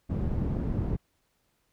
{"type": "low-pass noise", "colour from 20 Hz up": "white", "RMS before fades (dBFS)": -29, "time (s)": [0.09, 0.97], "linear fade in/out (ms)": 20, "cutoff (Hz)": 170, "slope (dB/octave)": 12, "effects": ["pink hiss -73 dBFS RMS until 1.72 s"]}